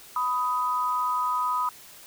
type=tone pair together; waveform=sine; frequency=993.7 / 1252 Hz; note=B5 / D#6; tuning=+10 / +10 cents; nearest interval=major third; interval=400 cents; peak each=-26 dBFS; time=0.16-1.69 s; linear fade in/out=2 ms; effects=white hiss -48 dBFS RMS until 2.06 s